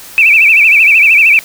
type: tone with vibrato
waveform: sine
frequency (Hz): 2473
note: D#7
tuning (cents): -11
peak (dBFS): -3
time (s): 0.18-1.39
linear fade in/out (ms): 0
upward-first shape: sine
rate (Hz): 13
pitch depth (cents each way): 150
effects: white hiss -32 dBFS RMS until 1.44 s